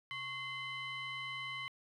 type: tone with frequency modulation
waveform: sine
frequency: 2068 Hz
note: C7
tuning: 21 cents flat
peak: -38 dBFS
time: 0.11-1.68 s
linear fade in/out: 0 ms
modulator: 969 Hz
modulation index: 1.1
effects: tanh soft clip ceiling -36 dBFS + 13-bit